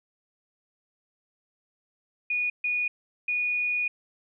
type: tone bursts at uneven times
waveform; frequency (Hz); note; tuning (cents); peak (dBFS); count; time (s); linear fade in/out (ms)
sine; 2458; D#7; -22; -24; 3; 2.3-2.5 / 2.64-2.88 / 3.28-3.88; 5
effects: none